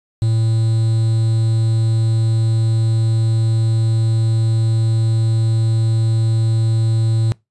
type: tone with quantisation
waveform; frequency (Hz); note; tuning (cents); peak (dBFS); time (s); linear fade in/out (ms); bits
triangle; 112.5; A2; +39; -11; 0.22-7.32; 0; 6
effects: noise-tail reverb RT60 0.2 s tail -23 dB re dry + resampled to 24000 Hz